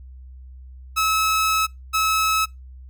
sawtooth tone pair in turn, 1294 / 1294 Hz, E6 / E6, -32 / -32 cents, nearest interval unison, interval 0 cents, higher neither, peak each -14 dBFS, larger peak neither, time 0.96-1.67 / 1.93-2.46 s, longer first, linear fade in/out 20 ms, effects noise-tail reverb RT60 0.2 s tail -25 dB re dry + added 64 Hz sine -38 dBFS peak until 2.89 s

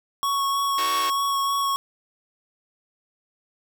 square tone with vibrato, 1108.7 Hz, C#6, in tune, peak -22 dBFS, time 0.23-1.76 s, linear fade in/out 0 ms, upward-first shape sine, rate 3.2 Hz, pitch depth 12 cents each way
5% pulse chord, D# diminished seventh, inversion none, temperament just, 311.1 / 373.4 / 448 / 537.6 Hz, D#4 / F#4 / A4 / C5, 0 / +16 / +31 / +47 cents, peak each -24 dBFS, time 0.78-1.1 s, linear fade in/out 2 ms
effects none

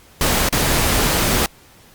pink noise with dropouts, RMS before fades -17 dBFS, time 0.21-1.46 s, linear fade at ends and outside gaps 1 ms, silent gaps 0.488-0.526 s, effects pink hiss -48 dBFS RMS until 1.94 s + Opus 48 kbps

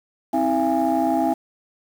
sine tone cluster, 262.8 / 322.2 / 678 / 820 Hz, C4 / E4 / E5 / G#5, +8 / -39 / +49 / -22 cents, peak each -22 dBFS, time 0.33-1.34 s, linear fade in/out 10 ms, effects tanh soft clip ceiling -11 dBFS + 7-bit

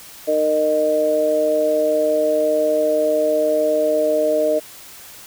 harmonic tone, 153.5 Hz, D#3, 23 cents flat, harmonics 2 / 3 / 4, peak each -25 / -21 / -16 dBFS, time 0.27-4.6 s, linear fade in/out 20 ms, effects white hiss -40 dBFS RMS until 5.26 s

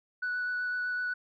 sine tone with vibrato, 1480 Hz, F#6, in tune, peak -28 dBFS, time 0.22-1.14 s, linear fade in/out 10 ms, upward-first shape sine, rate 7.9 Hz, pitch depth 10 cents each way, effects tanh soft clip ceiling -27 dBFS

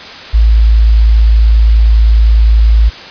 sine tone, 55 Hz, A1, in tune, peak -3 dBFS, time 0.33-2.9 s, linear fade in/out 20 ms, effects white hiss -28 dBFS RMS until 3.1 s + resampled to 11025 Hz

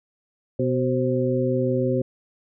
harmonic tone with a mistuned harmonic, 125.8 Hz, B2, 32 cents sharp, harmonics 1 / 2 / 3 / 4, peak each -25 / -25 / -25 / -25 dBFS, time 0.59-2.02 s, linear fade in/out 5 ms, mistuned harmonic 4, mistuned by +72 cents, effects none

